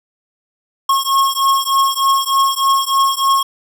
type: beating tone pair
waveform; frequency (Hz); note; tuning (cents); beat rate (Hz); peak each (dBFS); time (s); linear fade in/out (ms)
square; 1086 / 1089.3; C#6 / C#6; -36 / -31; 3.3; -16 / -16; 0.89-3.43; 5
effects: none